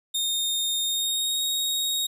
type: tone with pitch glide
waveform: sawtooth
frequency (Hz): 3677 to 3756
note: A#7 to A#7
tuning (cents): -24 to +12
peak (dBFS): -21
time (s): 0.14-2.07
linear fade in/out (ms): 10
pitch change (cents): +36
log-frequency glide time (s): 0.82-1.43
effects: none